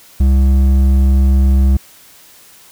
triangle tone with hard clipping, 66.8 Hz, C2, 36 cents sharp, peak -9 dBFS, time 0.2-1.77 s, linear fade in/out 5 ms, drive 11 dB, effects white hiss -43 dBFS RMS until 2.71 s

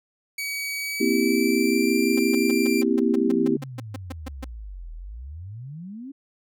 sawtooth tone with pitch glide, 2268 to 2366 Hz, C#7 to D7, +39 to +12 cents, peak -24 dBFS, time 0.38-2.82 s, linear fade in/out 5 ms, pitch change +73 cents, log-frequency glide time 0.78-1.97 s
sine chord, C dominant seventh, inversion third, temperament just, 235.5 / 261.6 / 327 / 392.4 Hz, Bb3 / C4 / E4 / G4, +18 / 0 / -14 / +2 cents, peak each -24 dBFS, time 1-3.57 s, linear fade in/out 10 ms
sawtooth tone bursts, 261.6 Hz, C4, in tune, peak -27 dBFS, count 15, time 2.17-4.445 s, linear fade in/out 5 ms, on 21 ms, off 140 ms
sine exponential two-way sweep, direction down then up, 286 to 38.91 to 286 Hz, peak -34 dBFS, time 2.88-6.12 s, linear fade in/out 10 ms, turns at 4.93 s
effects none

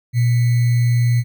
sine tone with sample-and-hold, 120 Hz, B2, 49 cents flat, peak -12 dBFS, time 0.13-1.24 s, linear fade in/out 50 ms, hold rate 2100 Hz, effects none

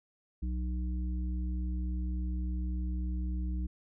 harmonic tone, 61.74 Hz, B1, in tune, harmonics 1 / 3 / 5, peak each -31 / -41 / -45 dBFS, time 0.42-3.67 s, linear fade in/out 10 ms, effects none

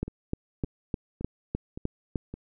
two click trains, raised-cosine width 3 ms, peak -24 / -15 dBFS, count 5 / 8, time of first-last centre 0.08-2.34 / 0.03-2.158 s, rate 1.77 / 3.29 Hz, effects none

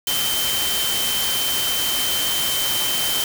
sine tone in noise, 3100 Hz, G7, 20 cents flat, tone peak -23 dBFS, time 0.07-3.24 s, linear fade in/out 2 ms, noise white, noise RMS -23 dBFS, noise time 0.07-3.24 s, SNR -3 dB, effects none

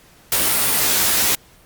white noise with comb filter, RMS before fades -17 dBFS, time 0.32-1.35 s, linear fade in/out 2 ms, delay 15 ms, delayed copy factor +0.95, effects pink hiss -50 dBFS RMS until 1.65 s + Opus 48 kbps

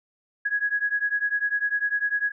sine beating tone pair, 1661.2 / 1671.2 Hz, G#6 / G#6, 0 / +10 cents, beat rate 10 Hz, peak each -25 / -26 dBFS, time 0.45-2.32 s, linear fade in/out 10 ms, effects none

